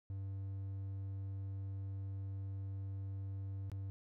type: tone with dropouts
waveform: triangle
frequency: 97.4 Hz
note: G2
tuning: 11 cents flat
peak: -38 dBFS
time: 0.1-3.9 s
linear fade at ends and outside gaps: 0 ms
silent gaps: 3.699-3.717 s
effects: none